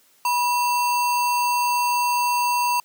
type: tone with sample-and-hold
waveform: sine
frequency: 973 Hz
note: B5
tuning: 26 cents flat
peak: -18 dBFS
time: 0.25-2.8 s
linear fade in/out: 2 ms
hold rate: 3675 Hz
effects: white hiss -58 dBFS RMS until 2.84 s + high-pass 150 Hz 12 dB/octave